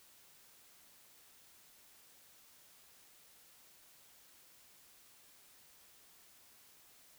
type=silence; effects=white hiss -63 dBFS RMS until 7.18 s